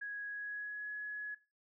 sine tone with pitch glide, 1661.2 to 1688.3 Hz, G#6 to G#6, 0 to +28 cents, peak -39 dBFS, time 0.01-1.35 s, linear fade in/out 10 ms, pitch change +28 cents, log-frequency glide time 0.27-0.91 s, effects noise-tail reverb RT60 0.3 s tail -19 dB re dry

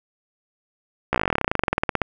slowing click train, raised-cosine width 0.5 ms, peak -4 dBFS, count 27, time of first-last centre 1.13-2.017 s, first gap 15 ms, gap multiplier 1.06, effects none

